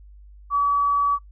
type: tone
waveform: sine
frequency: 1142 Hz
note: D6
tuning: 49 cents flat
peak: -17 dBFS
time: 0.5-1.19 s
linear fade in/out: 50 ms
effects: noise-tail reverb RT60 0.1 s tail -25 dB re dry + added 50 Hz sine -43 dBFS peak until 1.31 s